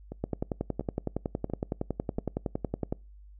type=two click trains; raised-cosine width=2 ms; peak=-16 / -24 dBFS; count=30 / 4; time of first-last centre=0.24-2.925 / 0.12-2.189 s; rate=10.8 / 1.45 Hz; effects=noise-tail reverb RT60 0.3 s tail -26 dB re dry + added 50 Hz sine -48 dBFS peak until 3.39 s

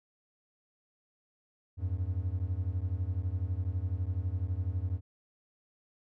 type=beating tone pair; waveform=triangle; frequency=85.2 / 97.2 Hz; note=F2 / G2; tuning=-42 / -14 cents; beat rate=12 Hz; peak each=-31 dBFS; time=1.77-5.01 s; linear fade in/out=50 ms; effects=none

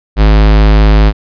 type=tone; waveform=square; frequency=52.4 Hz; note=G#1; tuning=16 cents sharp; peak=-4 dBFS; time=0.16-1.13 s; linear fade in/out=50 ms; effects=resampled to 11025 Hz

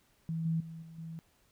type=tone with level steps; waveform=sine; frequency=163.1 Hz; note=E3; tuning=18 cents flat; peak=-32 / -28 / -42 / -47 / -40 dBFS; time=0.29-1.19 s; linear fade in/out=0 ms; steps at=0.45 / 0.6 / 0.82 / 0.98 s; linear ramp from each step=5 ms; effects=pink hiss -69 dBFS RMS until 1.51 s

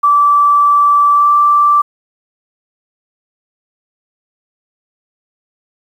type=tone with pitch glide; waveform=sine; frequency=1161 to 1170.4 Hz; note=D6 to D6; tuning=-20 to -6 cents; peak=-6 dBFS; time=0.03-1.82 s; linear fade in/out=10 ms; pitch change=+14 cents; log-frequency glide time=1.14-1.31 s; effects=7-bit

